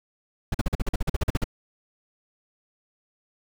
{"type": "noise bursts", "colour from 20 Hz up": "brown", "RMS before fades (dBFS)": -22, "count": 14, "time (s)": [0.52, 1.442], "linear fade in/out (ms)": 5, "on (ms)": 25, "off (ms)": 44, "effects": []}